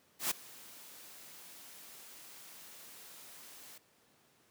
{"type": "noise with ADSR envelope", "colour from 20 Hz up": "white", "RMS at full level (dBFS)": -31, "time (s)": [0.19, 3.78], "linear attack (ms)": 120, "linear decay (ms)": 9, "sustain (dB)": -22, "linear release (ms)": 4, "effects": ["pink hiss -68 dBFS RMS until 4.5 s", "high-pass 150 Hz 12 dB/octave"]}